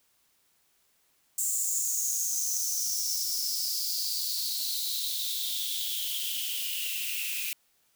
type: noise with high-pass filter sweep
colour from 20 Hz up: blue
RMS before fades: -31 dBFS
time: 1.38-7.53 s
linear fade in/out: 2 ms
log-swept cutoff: 7500 to 2500 Hz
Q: 7.9
effects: white hiss -69 dBFS RMS until 7.95 s